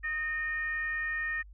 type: tone with frequency modulation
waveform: sine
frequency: 1839 Hz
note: A#6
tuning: 24 cents flat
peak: -30 dBFS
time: 0.03-1.43 s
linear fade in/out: 20 ms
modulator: 586 Hz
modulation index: 0.41
effects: added 50 Hz sine -48 dBFS peak until 1.53 s